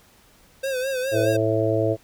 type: tone with vibrato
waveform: square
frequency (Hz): 523.3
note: C5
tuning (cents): 0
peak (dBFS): -24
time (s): 0.63-1.37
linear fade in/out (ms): 10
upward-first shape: sine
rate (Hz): 4.8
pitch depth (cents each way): 72
type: harmonic tone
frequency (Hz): 110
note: A2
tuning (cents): 0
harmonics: 1 / 3 / 4 / 5 / 6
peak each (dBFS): -25 / -25 / -25 / -25 / -25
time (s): 1.11-1.97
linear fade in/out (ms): 50
effects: pink hiss -55 dBFS RMS until 2.03 s

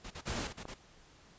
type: noise bursts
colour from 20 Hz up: pink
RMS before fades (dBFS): -45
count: 7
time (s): 0.04-0.743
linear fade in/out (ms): 10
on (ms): 67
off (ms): 39
type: noise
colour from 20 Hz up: pink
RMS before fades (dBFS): -37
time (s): 0.27-0.47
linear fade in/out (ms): 0
type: click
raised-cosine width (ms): 1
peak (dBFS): -29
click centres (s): 0.654
effects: pink hiss -60 dBFS RMS until 1.38 s + resampled to 16000 Hz

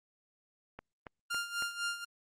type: click train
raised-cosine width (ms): 0.5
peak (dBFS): -29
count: 4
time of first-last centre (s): 0.79-1.623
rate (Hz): 3.6
type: tone with tremolo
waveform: sawtooth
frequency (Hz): 1400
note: F6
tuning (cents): +4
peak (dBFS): -28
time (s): 1.3-2.05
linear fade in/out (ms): 10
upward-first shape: sine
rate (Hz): 4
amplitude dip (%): 75
effects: low-pass 12000 Hz 12 dB/octave + Opus 48 kbps

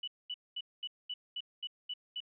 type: tone bursts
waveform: sine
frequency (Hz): 2960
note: F#7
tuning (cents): 0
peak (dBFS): -36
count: 9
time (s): 0.03-2.204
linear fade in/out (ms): 5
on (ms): 46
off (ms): 220
effects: none

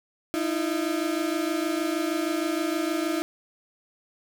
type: tone pair together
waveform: 35% pulse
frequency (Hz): 309.8 / 336.2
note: D#4 / E4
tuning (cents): -7 / +34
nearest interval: minor second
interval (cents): 141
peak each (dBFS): -26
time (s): 0.34-3.22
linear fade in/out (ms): 0
effects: none

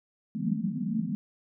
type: band-pass noise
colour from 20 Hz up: pink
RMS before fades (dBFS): -30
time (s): 0.35-1.15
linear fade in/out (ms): 0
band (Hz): 160 to 250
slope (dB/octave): 96
effects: none

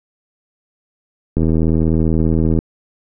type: click train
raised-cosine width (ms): 3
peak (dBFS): -4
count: 99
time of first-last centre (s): 1.37-2.589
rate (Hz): 80.4
effects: none

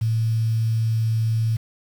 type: tone with quantisation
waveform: sine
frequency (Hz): 112.4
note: A2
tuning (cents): +37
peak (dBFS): -18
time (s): 0.01-1.57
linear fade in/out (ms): 10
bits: 7
effects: none

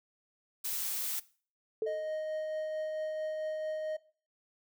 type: noise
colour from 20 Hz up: blue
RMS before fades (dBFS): -35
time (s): 0.64-1.2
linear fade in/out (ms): 10
type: tone with exponential decay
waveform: sine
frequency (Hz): 440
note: A4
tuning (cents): 0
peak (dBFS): -27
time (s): 1.82-2.14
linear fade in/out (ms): 2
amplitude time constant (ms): 69
type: tone with tremolo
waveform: triangle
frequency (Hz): 622.3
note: D#5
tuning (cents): 0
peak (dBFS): -30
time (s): 1.86-3.97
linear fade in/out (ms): 10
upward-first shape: triangle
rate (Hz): 4.5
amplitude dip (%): 25
effects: noise-tail reverb RT60 0.4 s tail -19 dB re dry

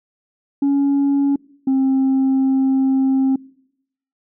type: tone pair in turn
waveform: sine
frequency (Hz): 280 / 266.3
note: C#4 / C4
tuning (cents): +18 / +31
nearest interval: minor second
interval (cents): 87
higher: first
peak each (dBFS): -11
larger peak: neither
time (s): 0.62-1.36 / 1.67-3.36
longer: second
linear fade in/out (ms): 5
effects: noise-tail reverb RT60 0.8 s tail -25 dB re dry + tanh soft clip ceiling -12 dBFS

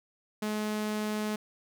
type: tone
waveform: sawtooth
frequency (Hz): 212.7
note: G#3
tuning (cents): +42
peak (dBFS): -26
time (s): 0.42-1.36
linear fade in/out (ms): 5
effects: none

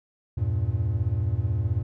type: chord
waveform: triangle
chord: E diminished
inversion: none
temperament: equal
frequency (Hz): 82.41 / 98 / 116.54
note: E2 / G2 / Bb2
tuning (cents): 0 / 0 / 0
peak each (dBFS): -27 / -24 / -25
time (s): 0.37-1.83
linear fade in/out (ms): 10
effects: none

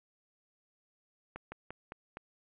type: slowing click train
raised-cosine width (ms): 0.5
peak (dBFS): -27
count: 5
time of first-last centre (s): 1.36-2.171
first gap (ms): 160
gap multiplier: 1.16
effects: resampled to 8000 Hz + 11-bit

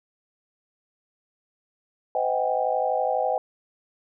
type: tone cluster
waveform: sine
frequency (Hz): 510 / 631 / 750 / 802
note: C5 / D#5 / F#5 / G5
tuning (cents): -44 / +24 / +23 / +39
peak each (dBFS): -27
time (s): 2.15-3.38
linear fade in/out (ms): 2
effects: none

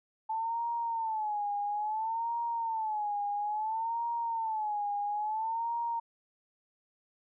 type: tone with vibrato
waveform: sine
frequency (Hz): 875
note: A5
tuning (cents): -10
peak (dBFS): -30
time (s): 0.29-6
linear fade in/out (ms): 10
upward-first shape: sine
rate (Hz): 0.59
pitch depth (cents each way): 120
effects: none

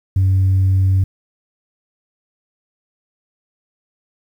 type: tone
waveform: sine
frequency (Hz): 95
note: F#2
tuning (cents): +46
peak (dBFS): -9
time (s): 0.16-1.04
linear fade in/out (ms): 5
effects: tanh soft clip ceiling -9 dBFS + 8-bit

